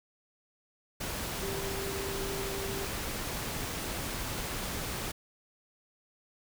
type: tone in noise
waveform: sine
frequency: 392 Hz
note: G4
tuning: in tune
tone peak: -37 dBFS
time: 1.42-2.87 s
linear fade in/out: 10 ms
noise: pink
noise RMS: -36 dBFS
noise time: 1-5.12 s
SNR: -4 dB
effects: none